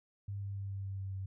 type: tone with pitch steps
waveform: sine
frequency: 100 / 99.31 / 98.62 / 97.94 / 97.27 / 96.59 / 95.93 Hz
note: G2 / G2 / G2 / G2 / G2 / G2 / G2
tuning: +35 / +23 / +11 / -1 / -13 / -25 / -37 cents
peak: -37 dBFS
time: 0.28-1.26 s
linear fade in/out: 5 ms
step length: 140 ms
effects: none